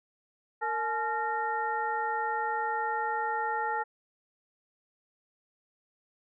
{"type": "harmonic tone with a mistuned harmonic", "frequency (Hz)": 460, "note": "A#4", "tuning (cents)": -23, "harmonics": [1, 2, 3, 4], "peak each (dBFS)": [-37, -30, -35, -37], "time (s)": [0.61, 3.84], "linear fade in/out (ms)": 20, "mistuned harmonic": 2, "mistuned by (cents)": -120, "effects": []}